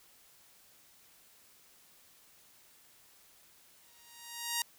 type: tone with exponential growth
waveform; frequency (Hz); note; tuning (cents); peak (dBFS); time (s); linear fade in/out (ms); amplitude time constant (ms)
5% pulse; 941; A#5; +16; -17; 3.83-4.62; 2; 170
effects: white hiss -62 dBFS RMS until 4.78 s